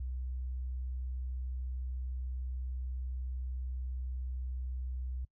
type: tone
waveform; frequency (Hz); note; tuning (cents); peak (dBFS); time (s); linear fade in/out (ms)
sine; 63.3; B1; +43; -35; 0-5.25; 5
effects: noise-tail reverb RT60 0.1 s tail -23 dB re dry